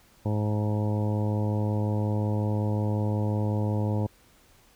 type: harmonic tone with a mistuned harmonic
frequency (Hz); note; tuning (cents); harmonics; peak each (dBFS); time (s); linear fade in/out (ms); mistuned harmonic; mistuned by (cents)
105.5; G#2; +28; 1 / 2 / 3 / 4 / 5 / 6 / 7 / 8 / 9; -25 / -31 / -35 / -38 / -36 / -43 / -44 / -42 / -44; 0.25-4.07; 10; 8; +36
effects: pink hiss -59 dBFS RMS until 4.75 s